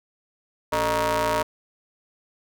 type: ring-modulated tone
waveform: sawtooth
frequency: 166.1 Hz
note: E3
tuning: 13 cents sharp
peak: -14 dBFS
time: 0.72-1.43 s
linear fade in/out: 10 ms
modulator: 777 Hz
effects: none